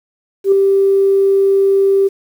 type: tone with ADSR envelope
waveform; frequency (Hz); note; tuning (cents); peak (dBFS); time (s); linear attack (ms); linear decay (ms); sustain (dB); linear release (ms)
sine; 392; G4; 0; -4; 0.44-2.09; 81; 3; -4; 23
effects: tanh soft clip ceiling -1 dBFS + 7-bit